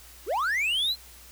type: linear sweep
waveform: triangle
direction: up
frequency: 299.8 to 4209 Hz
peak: -22 dBFS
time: 0.26-0.96 s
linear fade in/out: 50 ms
effects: added 60 Hz sine -52 dBFS peak until 1.31 s + white hiss -50 dBFS RMS until 1.31 s